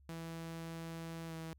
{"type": "tone with pitch glide", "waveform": "sawtooth", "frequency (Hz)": [164.81, 162.26], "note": ["E3", "E3"], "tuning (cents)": [0, -27], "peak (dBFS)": -39, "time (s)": [0.09, 1.53], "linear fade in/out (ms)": 0, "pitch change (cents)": -27, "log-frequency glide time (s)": [1.27, 1.33], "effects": ["added 69 Hz sine -61 dBFS peak until 1.58 s"]}